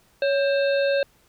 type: harmonic tone with a mistuned harmonic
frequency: 529 Hz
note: C5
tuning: 19 cents sharp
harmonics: 1 / 3 / 5 / 7 / 8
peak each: -19 / -29 / -33 / -36 / -37 dBFS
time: 0.22-1.03 s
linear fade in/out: 2 ms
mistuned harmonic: 1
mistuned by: +93 cents
effects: pink hiss -60 dBFS RMS until 1.28 s